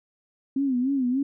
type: tone with vibrato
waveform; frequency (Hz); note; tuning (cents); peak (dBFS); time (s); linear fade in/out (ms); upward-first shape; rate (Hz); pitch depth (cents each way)
sine; 261.6; C4; 0; -21; 0.56-1.23; 5; sine; 3.4; 120
effects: none